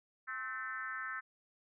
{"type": "tone with frequency modulation", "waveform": "sine", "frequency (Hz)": 1545, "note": "G6", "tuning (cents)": -26, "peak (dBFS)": -38, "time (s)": [0.27, 1.21], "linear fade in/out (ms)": 20, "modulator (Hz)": 241, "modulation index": 1.4, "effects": []}